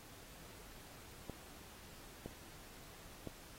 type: clicks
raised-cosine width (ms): 2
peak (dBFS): -30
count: 3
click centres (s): 1.297 / 2.26 / 3.273
effects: pink hiss -57 dBFS RMS until 3.58 s + AAC 48 kbps